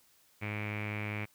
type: tone with low-pass filter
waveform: sawtooth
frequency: 105 Hz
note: G#2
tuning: 19 cents sharp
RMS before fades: -37 dBFS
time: 0.41-1.26 s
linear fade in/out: 20 ms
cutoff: 2300 Hz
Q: 9.2
effects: white hiss -66 dBFS RMS until 1.34 s